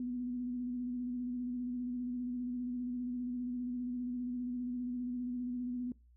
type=tone with vibrato; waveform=sine; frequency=246.9 Hz; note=B3; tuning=in tune; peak=-35 dBFS; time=0-5.92 s; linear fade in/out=2 ms; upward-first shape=square; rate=15 Hz; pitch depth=24 cents each way; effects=noise-tail reverb RT60 0.3 s tail -23 dB re dry + added 60 Hz sine -60 dBFS peak until 6.16 s